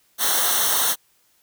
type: noise with comb filter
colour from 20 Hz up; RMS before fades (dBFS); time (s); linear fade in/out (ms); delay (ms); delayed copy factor
white; -20; 0.18-0.96; 50; 0.41; -0.85
effects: white hiss -62 dBFS RMS until 1.42 s